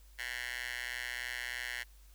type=tone with high-pass filter; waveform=10% pulse; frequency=123.1 Hz; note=B2; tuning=5 cents flat; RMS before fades=-40 dBFS; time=0.18-1.84 s; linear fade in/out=20 ms; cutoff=1900 Hz; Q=2.9; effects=added 50 Hz sine -55 dBFS peak until 2.14 s + white hiss -66 dBFS RMS until 2.14 s